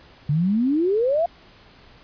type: exponential sweep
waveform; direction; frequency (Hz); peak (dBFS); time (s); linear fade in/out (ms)
sine; up; 140 to 704; -17; 0.29-1.26; 5
effects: pink hiss -50 dBFS RMS until 2.03 s + resampled to 11025 Hz